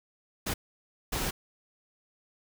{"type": "noise bursts at uneven times", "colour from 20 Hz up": "pink", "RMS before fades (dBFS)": -31, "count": 2, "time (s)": [[0.46, 0.54], [1.12, 1.31]], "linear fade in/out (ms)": 10, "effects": []}